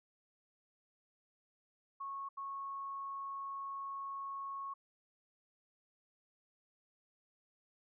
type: tone bursts at uneven times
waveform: sine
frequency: 1100 Hz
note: C#6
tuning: 14 cents flat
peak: -40 dBFS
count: 2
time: 2-2.29 / 2.37-4.74 s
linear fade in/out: 10 ms
effects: none